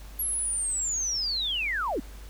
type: linear sweep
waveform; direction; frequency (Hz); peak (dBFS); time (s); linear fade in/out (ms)
sine; down; 11460 to 211.3; -26; 0.19-2; 5
effects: added 50 Hz sine -41 dBFS peak until 2.29 s + pink hiss -51 dBFS RMS until 2.29 s